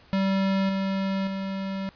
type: tone with level steps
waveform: square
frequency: 193.5 Hz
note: G3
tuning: 22 cents flat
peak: -22 / -25 / -29 dBFS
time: 0.13-1.89 s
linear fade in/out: 0 ms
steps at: 0.69 / 1.27 s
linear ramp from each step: 2 ms
effects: pink hiss -55 dBFS RMS until 1.95 s + resampled to 11025 Hz